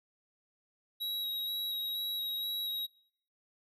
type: tone with vibrato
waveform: square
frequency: 3846 Hz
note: B7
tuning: 47 cents flat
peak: -34 dBFS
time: 1-2.87 s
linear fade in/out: 20 ms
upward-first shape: square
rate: 2.1 Hz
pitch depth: 11 cents each way
effects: noise-tail reverb RT60 0.7 s tail -26 dB re dry